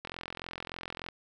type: click train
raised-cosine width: 0.3 ms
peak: -22 dBFS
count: 46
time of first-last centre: 0.05-1.087 s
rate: 43.4 Hz
effects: none